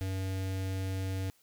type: tone with notch filter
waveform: square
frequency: 95.1 Hz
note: F#2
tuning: 48 cents sharp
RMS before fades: -34 dBFS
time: 0.01-1.3 s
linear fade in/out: 0 ms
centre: 1100 Hz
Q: 1.6
effects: white hiss -67 dBFS RMS until 1.42 s